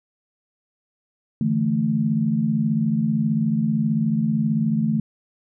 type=chord; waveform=sine; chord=D suspended second; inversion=none; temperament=just; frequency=146.83 / 165.19 / 220.2 Hz; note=D3 / E3 / A3; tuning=0 / +4 / +2 cents; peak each=-25 / -24 / -20 dBFS; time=1.41-5 s; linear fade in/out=2 ms; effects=none